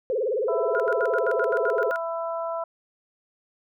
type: tone with vibrato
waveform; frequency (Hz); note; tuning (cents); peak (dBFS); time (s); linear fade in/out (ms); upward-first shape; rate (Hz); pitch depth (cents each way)
sine; 468.9; A#4; +10; -22; 0.1-1.91; 0; sine; 19; 240
type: harmonic tone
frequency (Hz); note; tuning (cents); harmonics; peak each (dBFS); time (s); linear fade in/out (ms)
332.3; E4; +14; 2 / 3 / 4; -28 / -33 / -35; 0.48-2.64; 5
type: tone bursts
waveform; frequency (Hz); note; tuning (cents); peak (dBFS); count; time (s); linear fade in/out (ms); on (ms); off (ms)
sine; 1422; F6; +31; -25; 10; 0.75-1.959; 0; 48; 81
effects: none